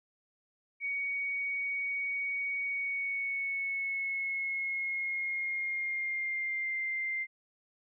sine tone with pitch glide, 2242 to 2092 Hz, C#7 to C7, +19 to -1 cents, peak -31 dBFS, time 0.8-7.27 s, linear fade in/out 50 ms, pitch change -120 cents, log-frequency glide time 2.65-6.78 s, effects none

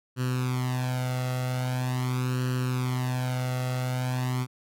sawtooth tone with flanger, 126.8 Hz, B2, 46 cents sharp, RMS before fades -28 dBFS, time 0.16-4.47 s, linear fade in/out 50 ms, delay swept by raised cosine 0.69 to 1.5 ms, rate 0.43 Hz, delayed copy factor +0.8, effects AAC 64 kbps

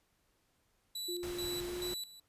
sawtooth tone with tremolo, 3951 Hz, B7, in tune, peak -35 dBFS, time 0.95-2.2 s, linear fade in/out 5 ms, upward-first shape square, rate 2.3 Hz, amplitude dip 80%
sine tone with pitch glide, 352.3 to 357.6 Hz, F4 to F4, +15 to +41 cents, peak -38 dBFS, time 1.08-1.94 s, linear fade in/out 10 ms, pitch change +26 cents, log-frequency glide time 1.67-1.83 s
pink noise, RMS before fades -46 dBFS, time 1.23-1.94 s, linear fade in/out 0 ms
effects pink hiss -75 dBFS RMS until 2.28 s + resampled to 32000 Hz

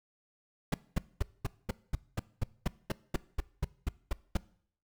brown noise bursts, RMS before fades -28 dBFS, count 16, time 0.72-4.372 s, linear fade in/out 5 ms, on 22 ms, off 220 ms, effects noise-tail reverb RT60 0.6 s tail -21 dB re dry

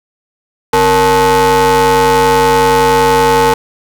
40% pulse ring-modulated tone, 204.1 Hz, G#3, 30 cents flat, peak -3 dBFS, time 0.73-3.54 s, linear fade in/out 5 ms, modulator 669 Hz, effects 7-bit

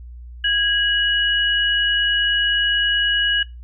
sine tone pair together, 1648.4 / 2916 Hz, G#6 / F#7, -13 / -26 cents, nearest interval minor seventh, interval 987 cents, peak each -19 dBFS, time 0.44-3.43 s, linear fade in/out 5 ms, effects noise-tail reverb RT60 0.2 s tail -20 dB re dry + added 60 Hz sine -34 dBFS peak until 3.63 s

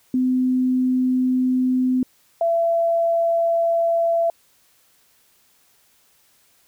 sine tone pair in turn, 255.1 / 672 Hz, C4 / E5, -44 / +33 cents, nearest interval octave + perfect fourth, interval 1677 cents, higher second, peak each -16 dBFS, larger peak neither, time 0.14-2.03 / 2.41-4.3 s, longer neither, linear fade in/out 2 ms, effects white hiss -59 dBFS RMS until 6.67 s

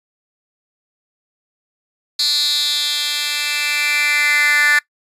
10% pulse tone with high-pass filter sweep, 293.7 Hz, D4, in tune, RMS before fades -17 dBFS, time 2.19-4.79 s, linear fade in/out 5 ms, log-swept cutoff 4200 to 1800 Hz, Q 5.7, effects noise-tail reverb RT60 0.1 s tail -21 dB re dry + resampled to 32000 Hz

